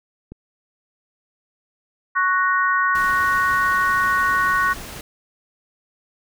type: click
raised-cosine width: 3 ms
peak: -23 dBFS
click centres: 0.32 s
type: chord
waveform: sine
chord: F# major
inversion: second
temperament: equal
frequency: 1108.7 / 1480 / 1864.7 Hz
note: C#6 / F#6 / A#6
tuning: 0 / 0 / 0 cents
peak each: -19 / -20 / -23 dBFS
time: 2.15-4.74 s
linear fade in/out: 20 ms
type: noise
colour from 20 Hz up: pink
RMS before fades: -35 dBFS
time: 2.95-5.01 s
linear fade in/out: 2 ms
effects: none